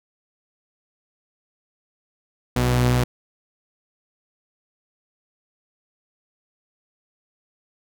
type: tone pair together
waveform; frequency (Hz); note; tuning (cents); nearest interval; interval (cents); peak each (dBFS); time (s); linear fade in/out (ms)
sawtooth; 60.92 / 123.47; B1 / B2; -23 / 0; octave; 1223; -20 / -14; 2.56-3.04; 5
effects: none